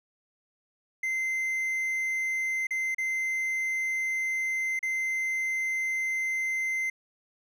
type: tone with dropouts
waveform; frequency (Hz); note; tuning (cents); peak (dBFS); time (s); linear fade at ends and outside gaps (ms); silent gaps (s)
triangle; 2074; C7; -16; -25; 1.03-6.9; 5; 2.67-2.707 / 2.947-2.982 / 4.792-4.828
effects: none